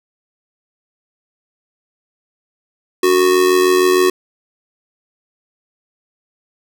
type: tone with amplitude modulation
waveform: square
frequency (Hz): 368.4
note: F#4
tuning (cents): -7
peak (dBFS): -8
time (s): 3.03-4.1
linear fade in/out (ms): 5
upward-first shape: sine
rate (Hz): 86.5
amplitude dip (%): 60
effects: none